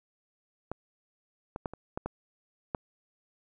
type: clicks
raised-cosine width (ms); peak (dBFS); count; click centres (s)
1; -20 / -22 / -18 / -27 / -19 / -19 / -16; 7; 0.716 / 1.561 / 1.658 / 1.736 / 1.975 / 2.06 / 2.748
effects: none